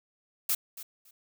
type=noise with echo; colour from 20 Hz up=blue; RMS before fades=-27 dBFS; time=0.49-0.55 s; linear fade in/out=5 ms; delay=280 ms; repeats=2; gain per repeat=-15 dB; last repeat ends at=1.11 s; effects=none